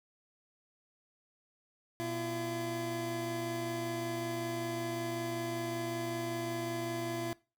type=tone pair together; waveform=25% pulse; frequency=121.2 / 338.3 Hz; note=B2 / E4; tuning=-32 / +45 cents; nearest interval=octave + tritone; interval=1777 cents; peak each=-37 / -32 dBFS; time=2-7.33 s; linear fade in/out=0 ms; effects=noise-tail reverb RT60 0.3 s tail -21 dB re dry